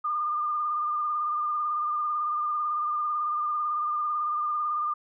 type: tone with vibrato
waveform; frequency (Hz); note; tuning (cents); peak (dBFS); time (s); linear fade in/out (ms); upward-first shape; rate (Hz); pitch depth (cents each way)
sine; 1207; D6; +47; -25; 0.04-4.94; 10; sine; 18; 30
effects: none